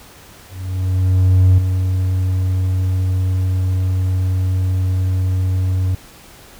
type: tone with ADSR envelope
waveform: triangle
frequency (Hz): 92.9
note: F#2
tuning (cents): +7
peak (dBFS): -4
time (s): 0.48-5.95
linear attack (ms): 1100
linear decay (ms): 6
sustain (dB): -8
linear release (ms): 4
effects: tanh soft clip ceiling -1 dBFS + pink hiss -42 dBFS RMS until 6.59 s